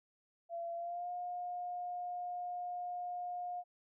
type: tone with pitch glide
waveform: sine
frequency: 680 to 713 Hz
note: F5 to F5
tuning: -46 to +36 cents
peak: -38 dBFS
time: 0.49-3.64 s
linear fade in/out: 50 ms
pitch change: +82 cents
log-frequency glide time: 0.75-1.1 s
effects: none